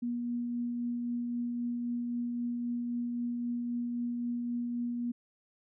sine tone with tremolo, 240 Hz, B3, 49 cents flat, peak -30 dBFS, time 0.02-5.12 s, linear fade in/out 10 ms, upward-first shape triangle, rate 3.8 Hz, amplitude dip 25%, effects none

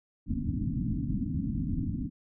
white low-pass noise, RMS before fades -31 dBFS, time 0.26-2.1 s, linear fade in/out 50 ms, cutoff 290 Hz, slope 96 dB/octave, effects none

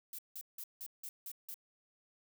violet noise bursts, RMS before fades -45 dBFS, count 7, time 0.13-1.542 s, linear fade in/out 2 ms, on 56 ms, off 170 ms, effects none

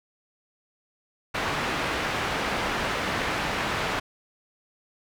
white low-pass noise, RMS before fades -28 dBFS, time 1.34-4 s, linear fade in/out 10 ms, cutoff 2000 Hz, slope 12 dB/octave, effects none

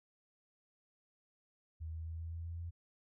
sine tone with pitch steps, 80.1 / 80.89 / 81.69 / 82.49 / 83.31 / 84.13 / 84.96 Hz, E2 / E2 / E2 / E2 / E2 / E2 / F2, -49 / -32 / -15 / +2 / +19 / +36 / -47 cents, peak -40 dBFS, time 1.8-2.71 s, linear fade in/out 20 ms, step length 130 ms, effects none

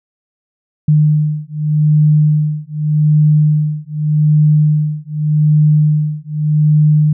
sine beating tone pair, 151.2 / 152.04 Hz, D#3 / D#3, -49 / -40 cents, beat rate 0.84 Hz, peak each -12 dBFS, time 0.88-7.13 s, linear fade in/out 5 ms, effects none

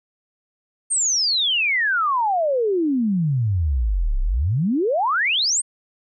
sine exponential two-way sweep, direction down then up, 8870 to 30.87 to 8870 Hz, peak -17 dBFS, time 0.9-5.62 s, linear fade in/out 20 ms, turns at 4.2 s, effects none

